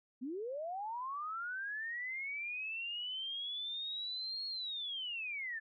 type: linear two-way sweep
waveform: sine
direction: up then down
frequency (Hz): 233.1 to 4323 to 1725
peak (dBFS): -38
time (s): 0.21-5.6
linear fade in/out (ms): 20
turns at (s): 4.47
effects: none